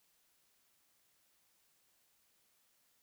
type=silence; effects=white hiss -74 dBFS RMS until 3.02 s